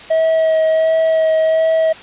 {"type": "tone with vibrato", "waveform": "triangle", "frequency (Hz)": 641, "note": "E5", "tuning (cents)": -49, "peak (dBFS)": -9, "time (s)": [0.1, 1.93], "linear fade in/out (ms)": 10, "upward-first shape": "sine", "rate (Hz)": 1.4, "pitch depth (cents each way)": 13, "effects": ["white hiss -35 dBFS RMS until 2.02 s", "resampled to 8000 Hz"]}